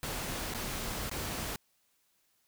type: noise with dropouts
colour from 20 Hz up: pink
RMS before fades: -37 dBFS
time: 0.03-1.56 s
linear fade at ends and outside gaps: 1 ms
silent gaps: 0.539-0.546 / 1.096-1.113 s
effects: white hiss -73 dBFS RMS until 2.47 s